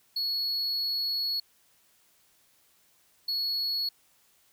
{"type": "tone bursts at uneven times", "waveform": "triangle", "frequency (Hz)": 4364, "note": "C#8", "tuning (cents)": -28, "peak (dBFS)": -26, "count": 2, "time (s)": [[0.16, 1.4], [3.28, 3.89]], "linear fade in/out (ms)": 5, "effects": ["white hiss -65 dBFS RMS until 4.52 s"]}